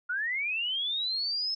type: linear sweep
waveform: sine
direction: up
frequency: 1396.9 to 5274 Hz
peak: -28 dBFS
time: 0.09-1.55 s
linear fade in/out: 10 ms
effects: none